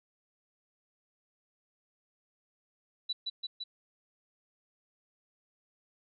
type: tone with echo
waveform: sine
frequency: 3951 Hz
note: B7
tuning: in tune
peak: -30 dBFS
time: 3.09-3.13 s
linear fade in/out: 10 ms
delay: 170 ms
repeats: 3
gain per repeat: -2 dB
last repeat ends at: 3.64 s
effects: none